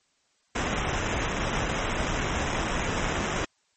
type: noise with sample-and-hold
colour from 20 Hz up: pink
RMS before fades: -28 dBFS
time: 0.55-3.45 s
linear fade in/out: 5 ms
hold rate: 4410 Hz
effects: white hiss -69 dBFS RMS until 3.76 s + MP3 32 kbps